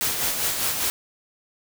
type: noise with tremolo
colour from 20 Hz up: white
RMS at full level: -23 dBFS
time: 0.01-0.9 s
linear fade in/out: 0 ms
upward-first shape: sine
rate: 5 Hz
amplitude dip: 45%
effects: none